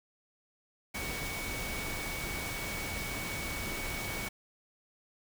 sine tone in noise, 2242 Hz, C#7, 19 cents sharp, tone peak -40 dBFS, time 0.94-4.29 s, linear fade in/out 10 ms, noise pink, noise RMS -38 dBFS, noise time 0.94-4.29 s, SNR -5 dB, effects none

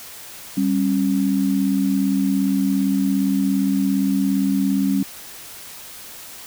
sine tone pair together, 196 / 273.4 Hz, G3 / C#4, 0 / -24 cents, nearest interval tritone, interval 576 cents, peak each -19 dBFS, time 0.57-5.03 s, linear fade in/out 5 ms, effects white hiss -38 dBFS RMS until 6.46 s

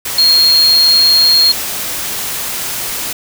sine tone in noise, 4253 Hz, C8, 27 cents sharp, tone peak -6 dBFS, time 0.18-1.52 s, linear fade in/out 5 ms, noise white, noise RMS -20 dBFS, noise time 0.05-3.13 s, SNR +11 dB, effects none

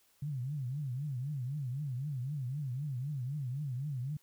sine tone with vibrato, 135.8 Hz, C#3, 35 cents flat, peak -34 dBFS, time 0.22-4.17 s, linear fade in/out 5 ms, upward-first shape triangle, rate 3.9 Hz, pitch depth 230 cents each way, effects white hiss -69 dBFS RMS until 4.22 s

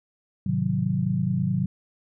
sine chord, Ab dominant seventh, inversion none, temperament equal with one note detuned, 106.56 / 130.81 / 155.56 / 185 Hz, Ab2 / C3 / Eb3 / Gb3, +45 / 0 / 0 / 0 cents, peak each -30 / -27 / -28 / -25 dBFS, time 0.46-1.66 s, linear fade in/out 5 ms, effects none

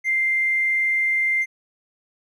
triangle tone, 2093 Hz, C7, in tune, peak -14 dBFS, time 0.04-1.46 s, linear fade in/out 50 ms, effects tanh soft clip ceiling -16 dBFS

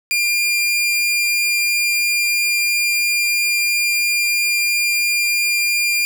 sawtooth tone, 2401 Hz, D7, 38 cents sharp, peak -12 dBFS, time 0.11-6.05 s, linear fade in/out 0 ms, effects none

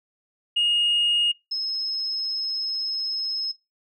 sine tone pair in turn, 2858 / 5171 Hz, F7 / E8, +39 / -34 cents, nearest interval minor seventh, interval 1027 cents, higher second, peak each -17 / -23 dBFS, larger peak first, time 0.56-1.32 / 1.51-3.52 s, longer second, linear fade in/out 10 ms, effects noise-tail reverb RT60 0.2 s tail -19 dB re dry + tanh soft clip ceiling -15 dBFS

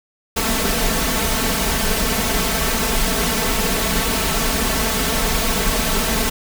pink noise with comb filter, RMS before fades -19 dBFS, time 0.36-6.3 s, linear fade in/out 10 ms, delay 4.5 ms, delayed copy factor +0.9, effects none

